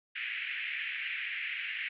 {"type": "band-pass noise", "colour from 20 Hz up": "pink", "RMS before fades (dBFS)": -37, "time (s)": [0.15, 1.89], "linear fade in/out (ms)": 10, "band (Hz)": [1800, 2800], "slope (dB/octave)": 48, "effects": []}